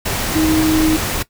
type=tone in noise; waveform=sine; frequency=314.4 Hz; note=D#4; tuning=18 cents sharp; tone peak=-12 dBFS; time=0.35-0.97 s; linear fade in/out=10 ms; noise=pink; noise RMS=-20 dBFS; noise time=0.05-1.23 s; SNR=+5 dB; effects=noise-tail reverb RT60 0.1 s tail -17 dB re dry